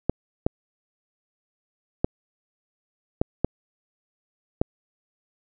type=clicks; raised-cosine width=2 ms; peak=-6 dBFS; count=6; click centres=0.096 / 0.465 / 2.045 / 3.215 / 3.446 / 4.615 s; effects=none